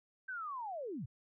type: linear sweep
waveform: sine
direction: down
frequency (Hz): 1574 to 95.5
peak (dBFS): -39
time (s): 0.28-1.06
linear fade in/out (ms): 10
effects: none